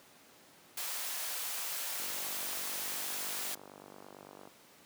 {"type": "high-pass noise", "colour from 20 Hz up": "white", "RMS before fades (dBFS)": -38, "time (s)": [0.77, 3.55], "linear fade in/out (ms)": 5, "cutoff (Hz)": 530, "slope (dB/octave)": 24}
{"type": "click train", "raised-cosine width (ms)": 1, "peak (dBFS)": -35, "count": 122, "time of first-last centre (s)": [2, 4.474], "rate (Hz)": 48.9}
{"effects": ["pink hiss -59 dBFS RMS until 4.85 s", "high-pass 200 Hz 12 dB/octave"]}